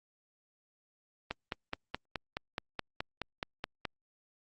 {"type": "click train", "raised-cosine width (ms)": 0.3, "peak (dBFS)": -18, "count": 13, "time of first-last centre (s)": [1.31, 3.852], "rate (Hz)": 4.72, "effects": ["Opus 32 kbps"]}